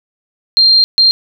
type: tone bursts at uneven times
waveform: sine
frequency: 4186 Hz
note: C8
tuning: in tune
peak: -5 dBFS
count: 2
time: 0.57-0.84 / 0.98-1.11 s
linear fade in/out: 0 ms
effects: none